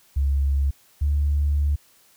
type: tone pair in turn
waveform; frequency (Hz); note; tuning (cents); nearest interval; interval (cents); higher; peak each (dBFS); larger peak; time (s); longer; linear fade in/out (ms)
sine; 69.4 / 72.55; C#2 / D2; +3 / -21; minor second; 76; second; -17; neither; 0.16-0.71 / 1.01-1.76; second; 10
effects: tanh soft clip ceiling -13 dBFS + white hiss -57 dBFS RMS until 2.16 s